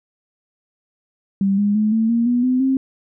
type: tone with pitch steps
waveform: sine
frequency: 196 / 204.7 / 213.7 / 223.2 / 233.1 / 243.4 / 254.2 / 265.4 Hz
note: G3 / G#3 / G#3 / A3 / A#3 / B3 / C4 / C4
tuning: 0 / -25 / +50 / +25 / 0 / -25 / -50 / +25 cents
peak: -14 dBFS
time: 1.41-2.77 s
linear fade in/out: 2 ms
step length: 170 ms
effects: none